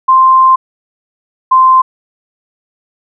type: tone pair in turn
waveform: sine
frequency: 1046.5 / 1040.6 Hz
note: C6 / C6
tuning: 0 / -10 cents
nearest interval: unison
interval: 10 cents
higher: first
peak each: -3 dBFS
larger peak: neither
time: 0.08-0.56 / 1.51-1.82 s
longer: first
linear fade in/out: 10 ms
effects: none

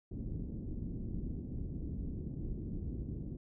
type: low-pass noise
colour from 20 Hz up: pink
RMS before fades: -40 dBFS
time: 0.11-3.37 s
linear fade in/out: 5 ms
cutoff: 310 Hz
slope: 24 dB/octave
effects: none

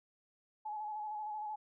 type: tone with vibrato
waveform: sine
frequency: 849 Hz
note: G#5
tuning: 38 cents sharp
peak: -38 dBFS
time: 0.65-1.56 s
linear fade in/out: 10 ms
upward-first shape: square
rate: 13 Hz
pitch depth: 26 cents each way
effects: none

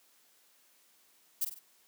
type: noise with echo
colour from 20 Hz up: violet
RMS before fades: -30 dBFS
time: 1.41-1.45 s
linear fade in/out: 10 ms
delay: 48 ms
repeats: 3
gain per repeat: -7 dB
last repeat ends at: 1.594 s
effects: white hiss -66 dBFS RMS until 1.87 s + high-pass 200 Hz 12 dB/octave

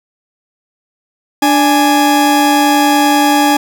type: tone pair together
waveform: 40% pulse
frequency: 293.7 / 830.7 Hz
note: D4 / G#5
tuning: 0 / 0 cents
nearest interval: octave + tritone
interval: 1800 cents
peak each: -10 dBFS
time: 1.42-3.57 s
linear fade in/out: 5 ms
effects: none

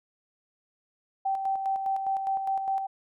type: tone with tremolo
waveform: sine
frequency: 776 Hz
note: G5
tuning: 18 cents flat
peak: -24 dBFS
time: 1.25-2.87 s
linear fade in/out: 10 ms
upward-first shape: square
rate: 4.9 Hz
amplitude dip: 45%
effects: none

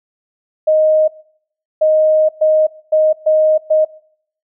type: tone bursts at uneven times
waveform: sine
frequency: 622.3 Hz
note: D#5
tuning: in tune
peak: -8 dBFS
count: 6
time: 0.67-1.08 / 1.81-2.29 / 2.41-2.67 / 2.92-3.13 / 3.26-3.58 / 3.7-3.85 s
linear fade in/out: 10 ms
effects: noise-tail reverb RT60 0.6 s tail -21 dB re dry

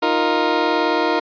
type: chord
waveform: 20% pulse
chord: Eb suspended second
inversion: none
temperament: just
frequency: 311.1 / 350 / 466.7 Hz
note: Eb4 / F4 / Bb4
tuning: 0 / +4 / +2 cents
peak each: -16 dBFS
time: 0.02-1.2 s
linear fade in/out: 10 ms
effects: resampled to 11025 Hz

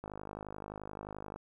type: click train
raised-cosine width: 1 ms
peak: -28 dBFS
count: 69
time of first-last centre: 0.04-1.36 s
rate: 51.5 Hz
effects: 11-bit

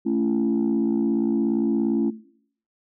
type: chord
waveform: sine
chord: A major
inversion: none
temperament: equal with one note detuned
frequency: 220 / 277.2 / 337.7 Hz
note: A3 / C#4 / E4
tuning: 0 / 0 / +42 cents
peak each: -23 dBFS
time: 0.05-2.11 s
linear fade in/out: 20 ms
effects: noise-tail reverb RT60 0.6 s tail -17 dB re dry + tanh soft clip ceiling -14 dBFS

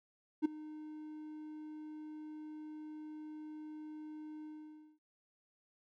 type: tone with ADSR envelope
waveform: triangle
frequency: 306.7 Hz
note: D#4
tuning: 25 cents flat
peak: -23 dBFS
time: 0.42-4.99 s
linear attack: 32 ms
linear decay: 9 ms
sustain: -20 dB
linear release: 550 ms
effects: none

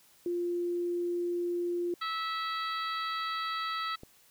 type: tone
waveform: sine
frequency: 349.2 Hz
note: F4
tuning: in tune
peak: -29 dBFS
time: 0.26-1.94 s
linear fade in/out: 2 ms
type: harmonic tone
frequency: 653 Hz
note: E5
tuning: 17 cents flat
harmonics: 2 / 3 / 4 / 5 / 6 / 7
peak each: -33 / -40 / -47 / -44 / -41 / -46 dBFS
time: 2.01-3.96 s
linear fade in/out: 10 ms
type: click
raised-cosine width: 2 ms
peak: -32 dBFS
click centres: 4.034 s
effects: white hiss -62 dBFS RMS until 4.3 s

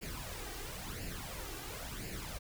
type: noise with flanger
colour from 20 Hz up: pink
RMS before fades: -43 dBFS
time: 0.01-2.39 s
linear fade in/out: 20 ms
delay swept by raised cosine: 0.41 to 2.61 ms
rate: 0.97 Hz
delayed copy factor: +0.65
effects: none

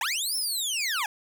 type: linear two-way sweep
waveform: 20% pulse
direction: up then down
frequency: 784 to 5410 to 784 Hz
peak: -21 dBFS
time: 0.01-1.06 s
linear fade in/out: 2 ms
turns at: 0.36 s
effects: 9-bit

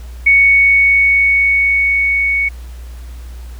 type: tone with level ramp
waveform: sine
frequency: 2224 Hz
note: C#7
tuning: 5 cents sharp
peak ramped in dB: -5 to -12 dBFS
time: 0.26-2.49 s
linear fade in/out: 10 ms
effects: added 60 Hz sine -27 dBFS peak until 3.59 s + pink hiss -44 dBFS RMS until 3.59 s

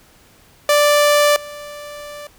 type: tone with level steps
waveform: sawtooth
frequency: 587.3 Hz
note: D5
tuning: in tune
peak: -7 / -27 dBFS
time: 0.69-2.27 s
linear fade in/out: 2 ms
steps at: 1.36 s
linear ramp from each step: 2 ms
effects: pink hiss -50 dBFS RMS until 2.38 s

